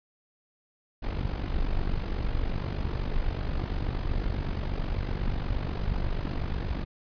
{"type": "noise with amplitude modulation", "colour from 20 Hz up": "brown", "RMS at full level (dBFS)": -26, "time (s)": [1.02, 6.85], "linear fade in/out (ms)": 20, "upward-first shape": "sine", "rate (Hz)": 48.2, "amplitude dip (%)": 70, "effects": ["resampled to 11025 Hz"]}